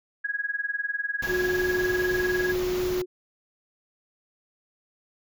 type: tone with tremolo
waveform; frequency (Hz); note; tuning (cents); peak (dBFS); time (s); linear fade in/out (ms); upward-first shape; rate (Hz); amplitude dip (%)
sine; 1659; G#6; -2; -23; 0.24-2.53; 10; sine; 20; 90
type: band-stop noise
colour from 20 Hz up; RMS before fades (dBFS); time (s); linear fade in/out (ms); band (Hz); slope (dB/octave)
pink; -35; 1.22-3.02; 5; 7200 to 11000; 96
type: tone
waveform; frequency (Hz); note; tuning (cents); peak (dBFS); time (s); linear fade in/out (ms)
sine; 363.7; F#4; -30; -24; 1.27-3.06; 50
effects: none